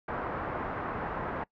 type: low-pass noise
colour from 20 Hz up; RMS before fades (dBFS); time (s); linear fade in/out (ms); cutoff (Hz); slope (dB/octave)
white; -35; 0.08-1.44; 5; 1400; 24
effects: noise-tail reverb RT60 0.1 s tail -22 dB re dry